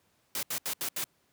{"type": "noise bursts", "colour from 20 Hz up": "white", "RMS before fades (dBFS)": -33, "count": 5, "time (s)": [0.35, 1.041], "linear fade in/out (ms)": 2, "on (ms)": 79, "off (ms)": 74, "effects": ["pink hiss -70 dBFS RMS until 1.32 s", "high-pass 100 Hz 12 dB/octave"]}